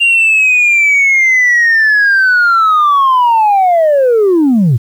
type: linear sweep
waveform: sine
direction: down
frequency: 2794 to 103.83 Hz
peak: -4 dBFS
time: 0-4.78 s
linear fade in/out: 20 ms
effects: tanh soft clip ceiling -4 dBFS + 7-bit